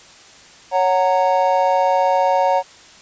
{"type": "chord", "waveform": "triangle", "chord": "F# major", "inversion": "second", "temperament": "just", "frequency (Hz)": [555, 740, 925], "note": ["C#5", "F#5", "A#5"], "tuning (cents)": [2, 0, -14], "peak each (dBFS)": -16, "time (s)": [0.71, 2.63], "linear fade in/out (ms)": 50, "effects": ["white hiss -44 dBFS RMS until 3.01 s", "resampled to 16000 Hz"]}